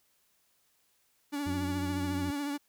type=tone with vibrato; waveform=45% pulse; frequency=286.7 Hz; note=D4; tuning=42 cents flat; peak=-32 dBFS; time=1.32-2.58 s; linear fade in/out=20 ms; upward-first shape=triangle; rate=14 Hz; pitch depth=46 cents each way
type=harmonic tone; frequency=90.5 Hz; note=F#2; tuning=38 cents flat; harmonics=1 / 2 / 3 / 4; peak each=-35 / -41 / -45 / -47 dBFS; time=1.46-2.31 s; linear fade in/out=5 ms
effects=white hiss -71 dBFS RMS until 2.68 s